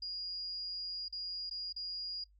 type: tone with dropouts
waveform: sine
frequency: 4859 Hz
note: D#8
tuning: 42 cents flat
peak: -38 dBFS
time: 0.02-2.24 s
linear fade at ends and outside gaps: 5 ms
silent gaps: 1.083-1.125 / 1.497-1.51 / 1.726-1.762 s
effects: noise-tail reverb RT60 0.1 s tail -20 dB re dry + added 50 Hz sine -62 dBFS peak until 2.39 s